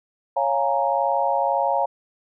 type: chord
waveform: sine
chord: Bb minor seventh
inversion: first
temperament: equal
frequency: 554.4 / 698.5 / 830.6 / 932.3 Hz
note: Db5 / F5 / Ab5 / Bb5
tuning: 0 / 0 / 0 / 0 cents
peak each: -24 dBFS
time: 0.36-1.86 s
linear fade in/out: 10 ms
effects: none